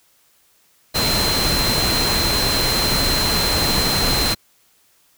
sine tone in noise, 4113 Hz, C8, 30 cents flat, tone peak -20 dBFS, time 0.94-4.35 s, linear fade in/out 20 ms, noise pink, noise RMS -20 dBFS, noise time 0.94-4.35 s, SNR -3 dB, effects white hiss -58 dBFS RMS until 5.17 s

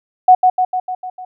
sine tone with echo, 738 Hz, F#5, 5 cents flat, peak -3 dBFS, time 0.28-0.35 s, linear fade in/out 5 ms, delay 150 ms, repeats 6, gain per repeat -4 dB, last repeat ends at 1.25 s, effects none

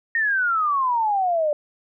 sine exponential sweep, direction down, 1864.7 to 582 Hz, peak -18 dBFS, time 0.15-1.53 s, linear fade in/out 2 ms, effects none

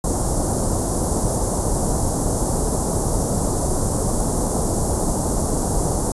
pink band-stop noise, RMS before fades -20 dBFS, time 0.04-6.12 s, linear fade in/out 2 ms, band 900 to 7200 Hz, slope 24 dB/octave, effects resampled to 24000 Hz

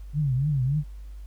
sine tone with vibrato, 138.3 Hz, C#3, 4 cents flat, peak -21 dBFS, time 0.13-0.84 s, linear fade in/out 50 ms, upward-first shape triangle, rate 3.5 Hz, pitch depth 200 cents each way, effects added 50 Hz sine -37 dBFS peak until 1.26 s + pink hiss -62 dBFS RMS until 1.26 s

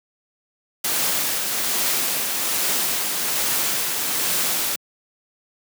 white noise with tremolo, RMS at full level -21 dBFS, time 0.84-4.76 s, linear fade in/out 5 ms, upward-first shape triangle, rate 1.2 Hz, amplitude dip 35%, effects high-pass 150 Hz 12 dB/octave

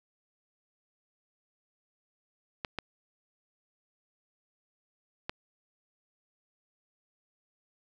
clicks, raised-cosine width 0.3 ms, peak -17 dBFS, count 3, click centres 2.648 / 2.787 / 5.295 s, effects none

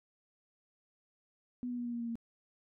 sine tone with pitch steps, 246.9 / 244.2 / 241.5 / 238.9 / 236.3 / 233.7 / 231.2 Hz, B3 / B3 / B3 / A#3 / A#3 / A#3 / A#3, 0 / -19 / -39 / +43 / +24 / +5 / -14 cents, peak -35 dBFS, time 1.63-2.155 s, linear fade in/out 0 ms, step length 75 ms, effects none

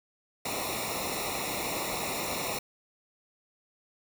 pink noise with comb filter, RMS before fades -33 dBFS, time 0.45-2.59 s, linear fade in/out 5 ms, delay 0.63 ms, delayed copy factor -0.95, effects none

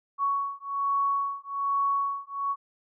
sine beating tone pair, 1115 / 1116.2 Hz, C#6 / C#6, +10 / +12 cents, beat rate 1.2 Hz, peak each -28 dBFS, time 0.18-2.56 s, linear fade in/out 50 ms, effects none

